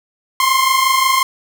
sawtooth tone pair together, 1044 / 1069.6 Hz, C6 / C6, -4 / +38 cents, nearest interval unison, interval 42 cents, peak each -11 dBFS, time 0.4-1.23 s, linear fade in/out 2 ms, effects none

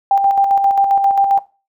sine tone with tremolo, 791 Hz, G5, 15 cents sharp, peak -8 dBFS, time 0.11-1.39 s, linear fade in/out 2 ms, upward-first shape square, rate 7.5 Hz, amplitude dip 40%, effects noise-tail reverb RT60 0.3 s tail -18 dB re dry

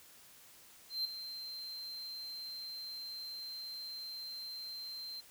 triangle tone with ADSR envelope, 4132 Hz, C8, 22 cents flat, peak -30 dBFS, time 0.89-5.21 s, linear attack 160 ms, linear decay 4 ms, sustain -11 dB, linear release 14 ms, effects white hiss -59 dBFS RMS until 5.3 s

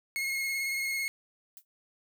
40% pulse tone with vibrato, 2163 Hz, C#7, 43 cents flat, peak -29 dBFS, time 0.16-1.08 s, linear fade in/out 0 ms, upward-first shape square, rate 18 Hz, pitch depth 17 cents each way
violet noise with exponential decay, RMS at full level -43 dBFS, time 1.57-1.65 s, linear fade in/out 1 ms, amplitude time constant 16 ms
effects none

